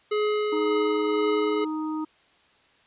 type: tone with tremolo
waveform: square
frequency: 421.8 Hz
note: G#4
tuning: 27 cents sharp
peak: -22 dBFS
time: 0.11-1.65 s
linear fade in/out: 10 ms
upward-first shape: triangle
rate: 1.9 Hz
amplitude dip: 30%
type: harmonic tone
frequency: 311.1 Hz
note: D#4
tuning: in tune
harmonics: 1 / 3 / 4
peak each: -27 / -37 / -39 dBFS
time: 0.52-2.05 s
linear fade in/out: 10 ms
effects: white hiss -60 dBFS RMS until 2.86 s + resampled to 8000 Hz